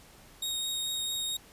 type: tone with vibrato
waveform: sawtooth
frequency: 3743 Hz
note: A#7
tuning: 6 cents sharp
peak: -28 dBFS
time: 0.42-1.37 s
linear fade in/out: 5 ms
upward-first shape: triangle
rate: 4.5 Hz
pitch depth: 10 cents each way
effects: pink hiss -55 dBFS RMS until 1.52 s + resampled to 32000 Hz